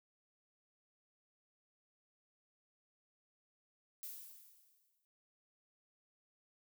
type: noise with exponential decay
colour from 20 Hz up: violet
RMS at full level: -45 dBFS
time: 4.03-5.05 s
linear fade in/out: 0 ms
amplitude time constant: 220 ms
effects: none